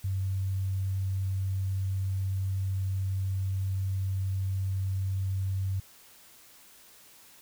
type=tone; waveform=sine; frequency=95.9 Hz; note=G2; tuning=37 cents flat; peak=-27 dBFS; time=0.04-5.8 s; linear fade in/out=5 ms; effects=white hiss -55 dBFS RMS until 7.41 s